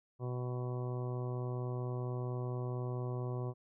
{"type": "harmonic tone", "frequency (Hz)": 124.4, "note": "B2", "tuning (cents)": 13, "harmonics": [1, 2, 3, 4, 5, 6, 7, 8, 9], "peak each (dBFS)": [-36, -49, -43, -48, -50, -53, -60, -52, -55], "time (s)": [0.19, 3.54], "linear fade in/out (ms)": 50, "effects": []}